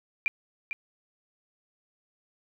sine tone with echo, 2379 Hz, D7, 22 cents sharp, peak -22 dBFS, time 0.26-0.28 s, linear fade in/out 0 ms, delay 450 ms, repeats 1, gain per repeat -8 dB, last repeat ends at 0.73 s, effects none

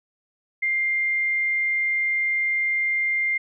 sine tone, 2100 Hz, C7, 6 cents sharp, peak -20 dBFS, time 0.62-3.38 s, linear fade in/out 10 ms, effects none

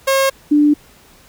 sawtooth / sine tone pair in turn, 540 / 295.3 Hz, C#5 / D4, -45 / +10 cents, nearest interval minor seventh, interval 1045 cents, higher first, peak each -8 dBFS, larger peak neither, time 0.07-0.3 / 0.51-0.74 s, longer neither, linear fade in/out 10 ms, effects pink hiss -47 dBFS RMS until 1.28 s

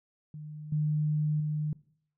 sine tone with level steps, 151.6 Hz, D#3, 45 cents flat, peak -39 / -25 / -28 dBFS, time 0.34-1.73 s, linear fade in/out 2 ms, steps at 0.72 / 1.4 s, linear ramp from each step 5 ms, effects noise-tail reverb RT60 0.6 s tail -20 dB re dry

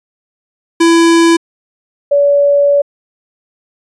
square / sine tone pair in turn, 333.8 / 570.7 Hz, E4 / D5, +22 / -50 cents, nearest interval major sixth, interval 928 cents, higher second, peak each -6 dBFS, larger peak neither, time 0.8-1.37 / 2.11-2.82 s, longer second, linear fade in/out 10 ms, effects resampled to 22050 Hz

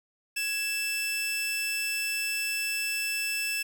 sawtooth tone pair together, 1668.8 / 2649 Hz, G#6 / E7, +8 / +8 cents, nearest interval minor sixth, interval 800 cents, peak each -36 / -25 dBFS, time 0.36-3.63 s, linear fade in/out 10 ms, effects none

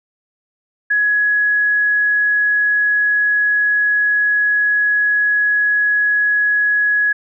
sine tone, 1678 Hz, G#6, 17 cents sharp, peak -12 dBFS, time 0.9-7.13 s, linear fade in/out 10 ms, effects none

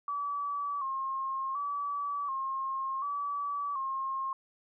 sine tone with vibrato, 1108.7 Hz, C#6, in tune, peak -31 dBFS, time 0.08-4.33 s, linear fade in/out 2 ms, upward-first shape square, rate 0.68 Hz, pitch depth 60 cents each way, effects none

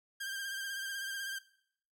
sawtooth tone with vibrato, 1590 Hz, G6, 24 cents sharp, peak -34 dBFS, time 0.2-1.39 s, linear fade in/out 10 ms, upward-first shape sine, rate 16 Hz, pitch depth 36 cents each way, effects noise-tail reverb RT60 0.7 s tail -20 dB re dry

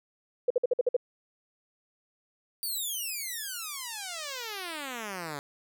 sine tone bursts, 493.9 Hz, B4, in tune, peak -20 dBFS, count 7, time 0.48-0.966 s, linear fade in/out 5 ms, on 24 ms, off 53 ms
5% pulse exponential sweep, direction down, 4699 to 138.59 Hz, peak -24 dBFS, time 2.63-5.39 s, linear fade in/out 0 ms
effects none

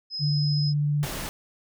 sine tone, 5090 Hz, D#8, 39 cents sharp, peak -29 dBFS, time 0.1-0.74 s, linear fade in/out 50 ms
sine tone with vibrato, 146.83 Hz, D3, in tune, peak -21 dBFS, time 0.19-1.07 s, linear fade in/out 50 ms, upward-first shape sine, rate 16 Hz, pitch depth 10 cents each way
pink noise, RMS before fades -33 dBFS, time 1.03-1.29 s, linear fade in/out 0 ms
effects none

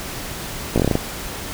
slowing click train, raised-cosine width 2 ms, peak -3 dBFS, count 8, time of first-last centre 0.76-0.954 s, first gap 17 ms, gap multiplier 1.16, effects pink hiss -30 dBFS RMS until 1.53 s

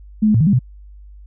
sine tone with pitch steps, 214.8 / 212.8 / 113.2 / 157.8 / 201.3 / 126.2 Hz, A3 / G#3 / A2 / D#3 / G3 / B2, -41 / +42 / +50 / +25 / +46 / +38 cents, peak -10 dBFS, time 0.22-0.592 s, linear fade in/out 10 ms, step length 62 ms, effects added 50 Hz sine -37 dBFS peak until 1.26 s

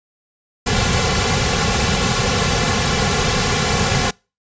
pink noise with comb filter, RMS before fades -17 dBFS, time 0.66-4.11 s, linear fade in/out 10 ms, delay 3.2 ms, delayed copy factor -0.9, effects noise-tail reverb RT60 0.3 s tail -26 dB re dry + resampled to 16000 Hz

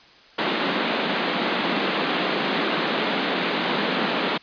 pink band-pass noise, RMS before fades -24 dBFS, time 0.38-4.38 s, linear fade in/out 10 ms, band 180 to 4100 Hz, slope 48 dB/octave, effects white hiss -50 dBFS RMS until 4.42 s + resampled to 11025 Hz

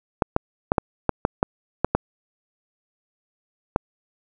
clicks, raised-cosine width 1 ms, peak -3 dBFS, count 10, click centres 0.222 / 0.364 / 0.719 / 0.782 / 1.093 / 1.251 / 1.429 / 1.846 / 1.95 / 3.761 s, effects none

